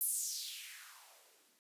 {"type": "noise with band-pass filter sweep", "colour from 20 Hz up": "violet", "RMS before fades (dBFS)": -43, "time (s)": [0.01, 1.59], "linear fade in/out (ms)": 0, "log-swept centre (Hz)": [12000, 210], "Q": 3.2, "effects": ["resampled to 32000 Hz"]}